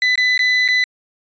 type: tone with dropouts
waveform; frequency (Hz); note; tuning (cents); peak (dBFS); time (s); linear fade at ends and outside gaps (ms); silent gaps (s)
35% pulse; 2000; B6; +21; -11; 0.02-0.84; 1; 0.156-0.177 / 0.377-0.392 / 0.679-0.686
effects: resampled to 16000 Hz